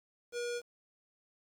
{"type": "tone with low-pass filter", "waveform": "square", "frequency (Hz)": 480, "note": "B4", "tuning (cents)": -49, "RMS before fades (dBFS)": -37, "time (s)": [0.32, 0.62], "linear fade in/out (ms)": 50, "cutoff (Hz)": 7200, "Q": 1.5, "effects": ["10-bit"]}